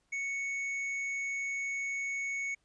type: tone with tanh clipping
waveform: triangle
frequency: 2217 Hz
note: C#7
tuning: in tune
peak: -34 dBFS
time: 0.12-2.55 s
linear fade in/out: 10 ms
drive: 11 dB
effects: pink hiss -75 dBFS RMS until 2.64 s + resampled to 22050 Hz